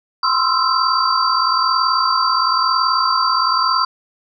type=tone cluster; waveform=sine; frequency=1027 / 1068 / 1296 / 1354 / 4661 Hz; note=C6 / C6 / E6 / E6 / D8; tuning=-33 / +35 / -30 / +46 / -14 cents; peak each=-20 dBFS; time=0.23-3.85 s; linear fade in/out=5 ms; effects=none